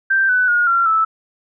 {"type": "tone with pitch steps", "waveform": "sine", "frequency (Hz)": [1568, 1499.8, 1434.5, 1372.1, 1312.4], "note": ["G6", "F#6", "F6", "F6", "E6"], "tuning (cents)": [0, 23, 46, -31, -8], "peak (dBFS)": -12, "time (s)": [0.1, 1.05], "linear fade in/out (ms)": 10, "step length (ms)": 190, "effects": []}